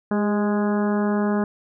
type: harmonic tone with a mistuned harmonic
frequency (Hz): 207.7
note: G#3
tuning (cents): 0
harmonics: 1 / 2 / 3 / 4 / 5 / 6 / 7 / 8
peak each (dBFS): -20 / -26 / -30 / -32 / -34 / -36 / -37 / -38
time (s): 0.11-1.44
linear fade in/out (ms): 2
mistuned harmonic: 2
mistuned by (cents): -31
effects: none